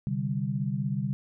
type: chord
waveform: sine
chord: C suspended second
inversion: none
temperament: just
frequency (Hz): 130.81 / 147.16 / 196.22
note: C3 / D3 / G3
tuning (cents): 0 / +4 / +2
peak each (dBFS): -31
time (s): 0.07-1.13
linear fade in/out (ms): 0
effects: none